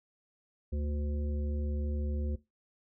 harmonic tone with a mistuned harmonic, 73 Hz, D2, 10 cents flat, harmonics 1 / 3 / 5 / 7, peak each -31 / -41 / -45 / -48 dBFS, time 0.72-2.36 s, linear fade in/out 10 ms, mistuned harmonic 3, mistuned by +23 cents, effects noise-tail reverb RT60 0.2 s tail -17 dB re dry

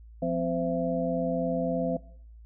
sine tone cluster, 175 / 258.4 / 516 / 669 Hz, F3 / C4 / C5 / E5, +4 / -21 / -24 / +25 cents, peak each -31 dBFS, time 0.22-1.97 s, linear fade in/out 5 ms, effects noise-tail reverb RT60 0.6 s tail -20 dB re dry + added 56 Hz sine -46 dBFS peak until 2.45 s

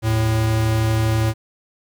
square tone pair together, 78.5 / 111.02 Hz, D#2 / A2, +16 / +16 cents, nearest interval tritone, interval 600 cents, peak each -27 / -17 dBFS, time 0.02-1.34 s, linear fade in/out 50 ms, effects 9-bit

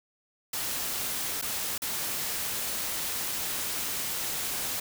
white noise with dropouts, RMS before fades -32 dBFS, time 0.53-4.8 s, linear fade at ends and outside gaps 5 ms, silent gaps 1.415-1.422 / 1.78-1.819 s, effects none

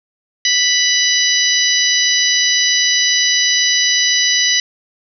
harmonic tone, 987.8 Hz, B5, in tune, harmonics 2 / 3 / 4 / 5 / 6, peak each -18 / -18 / -18 / -18 / -18 dBFS, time 0.45-4.6 s, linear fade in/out 2 ms, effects none

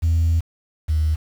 sine tone pair in turn, 82.41 / 77.78 Hz, E2 / D#2, 0 / 0 cents, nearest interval minor second, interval 100 cents, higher first, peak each -13 / -15 dBFS, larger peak first, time 0.02-0.41 / 0.88-1.16 s, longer first, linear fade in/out 20 ms, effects tanh soft clip ceiling -12 dBFS + 7-bit

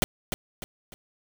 pink noise with echo, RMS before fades -21 dBFS, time 0.02-0.04 s, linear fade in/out 0 ms, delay 300 ms, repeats 3, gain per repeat -8 dB, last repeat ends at 0.94 s, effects none

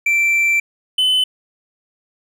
triangle tone pair in turn, 2343 / 3027 Hz, D7 / F#7, -5 / +39 cents, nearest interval major third, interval 444 cents, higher second, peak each -11 dBFS, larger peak neither, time 0.06-0.6 / 0.98-1.24 s, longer first, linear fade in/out 5 ms, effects none

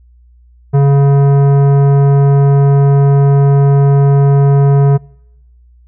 triangle tone with tanh clipping, 140 Hz, C#3, 18 cents sharp, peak -7 dBFS, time 0.73-4.98 s, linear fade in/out 20 ms, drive 18 dB, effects noise-tail reverb RT60 0.9 s tail -26 dB re dry + added 60 Hz sine -41 dBFS peak until 5.87 s

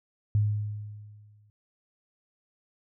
sine tone with exponential decay, 104.8 Hz, G#2, 16 cents sharp, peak -19 dBFS, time 0.35-1.5 s, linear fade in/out 0 ms, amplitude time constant 250 ms, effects none

